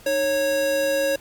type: tone pair together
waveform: square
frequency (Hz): 308.7 / 550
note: D#4 / C#5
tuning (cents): -14 / -14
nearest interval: minor seventh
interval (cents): 1000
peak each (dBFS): -32 / -20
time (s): 0.06-1.16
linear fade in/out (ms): 5
effects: pink hiss -48 dBFS RMS until 1.2 s + MP3 96 kbps